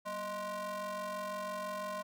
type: ring-modulated tone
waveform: square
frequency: 214 Hz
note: A3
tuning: 48 cents flat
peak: -35 dBFS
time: 0.05-2.03 s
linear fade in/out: 20 ms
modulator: 833 Hz
effects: none